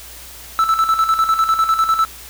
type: tone with tremolo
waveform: triangle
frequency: 1318.5 Hz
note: E6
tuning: in tune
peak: -9 dBFS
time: 0.59-2.05 s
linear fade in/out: 0 ms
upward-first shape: square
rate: 10 Hz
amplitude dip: 60%
effects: added 60 Hz sine -42 dBFS peak until 2.29 s + white hiss -37 dBFS RMS until 2.29 s